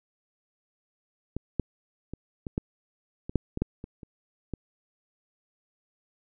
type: clicks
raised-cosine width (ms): 3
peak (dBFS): -18 / -12 / -23 / -21 / -14 / -22 / -9 / -18 / -12 / -25 / -30 / -19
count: 12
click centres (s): 1.366 / 1.597 / 2.136 / 2.468 / 2.579 / 3.295 / 3.357 / 3.574 / 3.62 / 3.841 / 4.032 / 4.537
effects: none